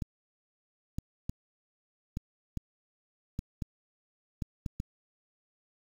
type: clicks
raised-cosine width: 5 ms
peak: -21 dBFS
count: 10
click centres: 0.022 / 0.985 / 1.295 / 2.171 / 2.573 / 3.391 / 3.622 / 4.422 / 4.662 / 4.801 s
effects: 8-bit